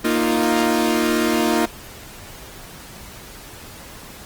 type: chord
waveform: sawtooth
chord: Bb suspended fourth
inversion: none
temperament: equal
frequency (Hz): 233.1 / 311.1 / 349.2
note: Bb3 / Eb4 / F4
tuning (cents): 0 / 0 / 0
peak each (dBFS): -17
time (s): 0.04-1.66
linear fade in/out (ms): 10
effects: pink hiss -39 dBFS RMS until 4.25 s + Opus 24 kbps